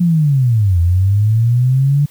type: linear two-way sweep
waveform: sine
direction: down then up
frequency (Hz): 179 to 83.6 to 146.9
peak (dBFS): -9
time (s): 0-2.06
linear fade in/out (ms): 10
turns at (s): 0.8
effects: white hiss -47 dBFS RMS until 2.1 s